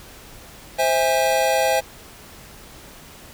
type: chord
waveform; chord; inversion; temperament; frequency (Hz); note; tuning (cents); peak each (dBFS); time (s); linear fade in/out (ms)
square; C augmented; none; just; 523.3 / 654.1 / 817.6; C5 / E5 / G#5; 0 / -14 / -27; -22; 0.78-1.81; 20
effects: pink hiss -43 dBFS RMS until 3.33 s